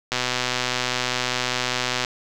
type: click train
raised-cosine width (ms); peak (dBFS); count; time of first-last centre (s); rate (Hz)
0.2; -5; 242; 0.12-2.048; 125
effects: none